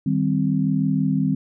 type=chord; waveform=sine; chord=C minor; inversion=first; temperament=equal with one note detuned; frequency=155.03 / 196 / 261.6 Hz; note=Eb3 / G3 / C4; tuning=-6 / 0 / 0 cents; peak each=-22 dBFS; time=0.06-1.35 s; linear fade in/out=5 ms; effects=none